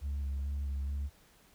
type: tone with vibrato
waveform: sine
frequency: 69.8 Hz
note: C#2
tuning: 13 cents sharp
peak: -30 dBFS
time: 0.01-1.1 s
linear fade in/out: 50 ms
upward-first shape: square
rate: 2.3 Hz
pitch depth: 21 cents each way
effects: tanh soft clip ceiling -31 dBFS + pink hiss -63 dBFS RMS until 1.54 s